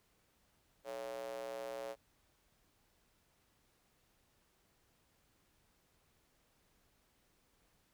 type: tone with high-pass filter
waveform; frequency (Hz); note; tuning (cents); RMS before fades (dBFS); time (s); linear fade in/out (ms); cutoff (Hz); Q
square; 61.74; B1; 0; -44; 0.84-1.96; 50; 540; 5
effects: pink hiss -74 dBFS RMS until 7.93 s